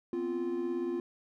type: tone cluster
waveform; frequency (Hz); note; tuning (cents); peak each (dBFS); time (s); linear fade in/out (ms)
triangle; 246.6 / 263.8 / 347.7; B3 / C4 / F4; -2 / +14 / -8; -38 / -37 / -30; 0.13-1; 2
effects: none